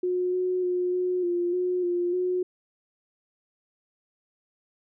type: tone with pitch steps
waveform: sine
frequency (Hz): 361.9 / 366 / 360 / 363.2 / 350 / 362 / 351.6 / 363.6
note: F#4 / F#4 / F#4 / F#4 / F4 / F#4 / F4 / F#4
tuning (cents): -38 / -19 / -47 / -32 / +4 / -38 / +12 / -30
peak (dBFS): -23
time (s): 0.03-2.43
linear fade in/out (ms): 5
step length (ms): 300
effects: none